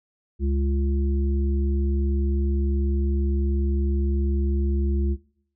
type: harmonic tone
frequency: 69.3 Hz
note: C#2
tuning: in tune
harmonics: 1 / 3 / 5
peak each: -21 / -30 / -31 dBFS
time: 0.39-5.17 s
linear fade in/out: 50 ms
effects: noise-tail reverb RT60 0.6 s tail -18 dB re dry